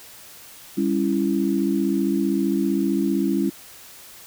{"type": "chord", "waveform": "sine", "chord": "C# diminished", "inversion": "second", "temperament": "just", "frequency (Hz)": [199.57, 277.2, 332.6], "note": ["G3", "C#4", "E4"], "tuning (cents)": [31, 0, 16], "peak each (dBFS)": -23, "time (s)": [0.77, 3.5], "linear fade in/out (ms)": 10, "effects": ["white hiss -44 dBFS RMS until 4.26 s"]}